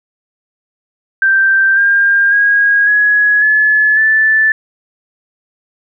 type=tone with pitch steps; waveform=sine; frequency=1568 / 1603.7 / 1640.3 / 1677.6 / 1715.9 / 1754.9 Hz; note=G6 / G6 / G#6 / G#6 / A6 / A6; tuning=0 / +39 / -22 / +17 / -44 / -5 cents; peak=-7 dBFS; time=1.22-4.52 s; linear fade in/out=2 ms; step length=550 ms; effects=none